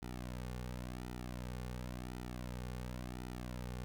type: tone with flanger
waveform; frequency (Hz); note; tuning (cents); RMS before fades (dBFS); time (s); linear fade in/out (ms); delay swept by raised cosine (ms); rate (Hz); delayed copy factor
sawtooth; 61.74; B1; 0; -44; 0.02-3.84; 0; 1.8 to 3.1; 0.93; -0.75
effects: none